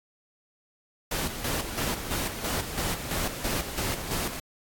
pink noise with tremolo, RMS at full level -29 dBFS, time 1.11-4.4 s, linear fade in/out 5 ms, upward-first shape square, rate 3 Hz, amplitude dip 55%, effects AAC 64 kbps

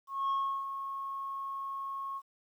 sine tone with ADSR envelope, 1092 Hz, C#6, 26 cents flat, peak -25 dBFS, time 0.07-2.22 s, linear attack 230 ms, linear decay 340 ms, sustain -10 dB, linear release 53 ms, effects tanh soft clip ceiling -27 dBFS + 11-bit

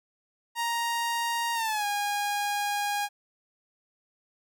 sawtooth tone with pitch glide, 935 to 818.7 Hz, A#5 to G#5, +5 to -25 cents, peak -23 dBFS, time 0.55-3.09 s, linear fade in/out 50 ms, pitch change -230 cents, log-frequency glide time 1.54-1.85 s, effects none

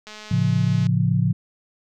click train, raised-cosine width 0.2 ms, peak -22 dBFS, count 171, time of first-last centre 0.07-0.868 s, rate 213 Hz
sine chord, A augmented, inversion none, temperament equal with one note detuned, 111.41 / 138.59 / 174.61 Hz, A2 / C#3 / E#3, +22 / 0 / 0 cents, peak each -21 dBFS, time 0.31-1.33 s, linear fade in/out 5 ms
effects none

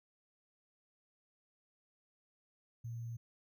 sine tone with sample-and-hold, 116.4 Hz, A#2, 2 cents flat, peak -40 dBFS, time 2.84-3.17 s, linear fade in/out 10 ms, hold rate 6300 Hz, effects none

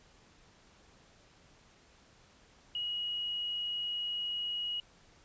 sine tone, 2900 Hz, F#7, 35 cents flat, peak -33 dBFS, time 2.75-4.8 s, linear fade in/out 2 ms, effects pink hiss -62 dBFS RMS until 5.24 s + resampled to 16000 Hz

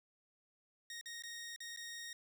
15% pulse tone with dropouts, 1864.7 Hz, A#6, in tune, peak -39 dBFS, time 0.9-2.13 s, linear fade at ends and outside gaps 2 ms, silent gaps 1.012-1.058 / 1.223-1.236 / 1.562-1.604 / 1.763-1.772 s, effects none

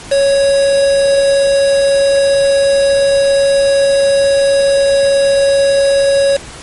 triangle tone with quantisation, 554.4 Hz, C#5, in tune, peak -6 dBFS, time 0.11-6.37 s, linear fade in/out 10 ms, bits 3, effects pink hiss -31 dBFS RMS until 6.62 s + MP3 48 kbps

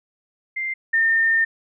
sine tone pair in turn, 2093 / 1813.9 Hz, C7 / A#6, 0 / -48 cents, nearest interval major second, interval 248 cents, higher first, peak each -23 / -15 dBFS, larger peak second, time 0.56-0.74 / 0.93-1.45 s, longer second, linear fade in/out 10 ms, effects none

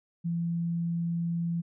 sine tone, 169.3 Hz, E3, 46 cents sharp, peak -27 dBFS, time 0.24-1.62 s, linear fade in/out 20 ms, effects none

